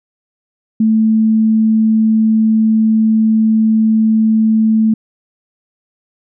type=tone; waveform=sine; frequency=220 Hz; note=A3; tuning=in tune; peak=-8 dBFS; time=0.8-4.94 s; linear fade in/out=5 ms; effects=none